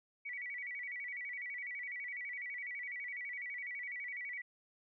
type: tone with vibrato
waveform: sine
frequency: 2104 Hz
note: C7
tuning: 9 cents sharp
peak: -40 dBFS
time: 0.25-4.42 s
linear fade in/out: 10 ms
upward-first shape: square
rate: 12 Hz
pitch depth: 120 cents each way
effects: none